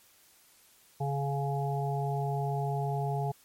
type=harmonic tone; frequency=140 Hz; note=C#3; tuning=18 cents sharp; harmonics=1 / 3 / 5 / 6; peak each=-30 / -37 / -36 / -37 dBFS; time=1-3.32 s; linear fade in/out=10 ms; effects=white hiss -61 dBFS RMS until 3.44 s + MP3 64 kbps